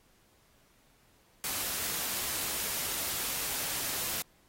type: noise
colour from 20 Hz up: white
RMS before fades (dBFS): -34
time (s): 1.44-4.22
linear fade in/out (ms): 0
effects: pink hiss -66 dBFS RMS until 4.48 s + AAC 48 kbps